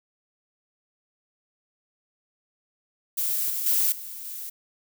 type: noise with level steps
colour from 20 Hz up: violet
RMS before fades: -26 / -29 / -22 / -38 / -36 dBFS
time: 3.17-4.5 s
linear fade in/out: 10 ms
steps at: 3.5 / 3.66 / 3.92 / 4.25 s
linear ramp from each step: 2 ms
effects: none